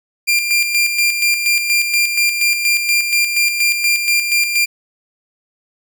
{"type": "tone with tremolo", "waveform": "sawtooth", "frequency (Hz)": 2388, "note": "D7", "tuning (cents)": 28, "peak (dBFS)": -8, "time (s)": [0.27, 4.66], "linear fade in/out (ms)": 20, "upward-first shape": "square", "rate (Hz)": 4.2, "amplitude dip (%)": 50, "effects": []}